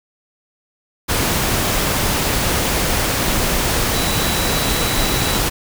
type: tone in noise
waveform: sine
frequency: 3929 Hz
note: B7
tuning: 10 cents flat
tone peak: -27 dBFS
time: 3.93-5.39 s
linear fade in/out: 20 ms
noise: pink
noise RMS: -18 dBFS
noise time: 1.08-5.5 s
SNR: -12 dB
effects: none